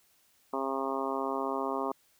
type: harmonic tone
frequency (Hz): 135.1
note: C#3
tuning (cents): -44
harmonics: 2 / 3 / 4 / 5 / 6 / 7 / 8 / 9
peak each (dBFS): -37 / -36 / -39 / -38 / -40 / -38 / -37 / -41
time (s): 0.53-1.92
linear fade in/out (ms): 5
effects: white hiss -67 dBFS RMS until 2.19 s